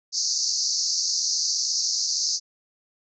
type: band-pass noise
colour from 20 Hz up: white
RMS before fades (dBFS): -25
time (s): 0.12-2.4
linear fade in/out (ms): 50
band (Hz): 4400 to 6500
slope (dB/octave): 96
effects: none